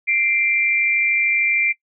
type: tone pair together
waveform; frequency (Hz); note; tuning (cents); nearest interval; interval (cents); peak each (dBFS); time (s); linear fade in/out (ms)
sine; 2093 / 2360; C7 / D7; 0 / +8; major second; 208; -20 / -17; 0.07-1.73; 20
effects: noise-tail reverb RT60 0.1 s tail -21 dB re dry